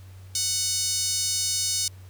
5% pulse tone with high-pass filter, 740 Hz, F#5, in tune, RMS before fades -26 dBFS, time 0.35-1.88 s, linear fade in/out 2 ms, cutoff 4900 Hz, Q 1.3, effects added 94 Hz sine -42 dBFS peak until 2.09 s + pink hiss -56 dBFS RMS until 2.09 s

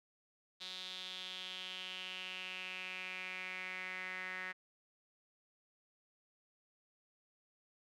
sawtooth tone with band-pass filter sweep, 185 Hz, F#3, in tune, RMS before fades -45 dBFS, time 0.6-4.53 s, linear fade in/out 20 ms, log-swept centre 3800 to 1900 Hz, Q 5.2, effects none

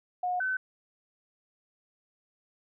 sine tone pair in turn, 723 / 1519.6 Hz, F#5 / F#6, -40 / +46 cents, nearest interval octave + minor second, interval 1286 cents, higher second, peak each -27 dBFS, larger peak neither, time 0.23-0.4 / 0.4-0.57 s, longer neither, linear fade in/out 5 ms, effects none

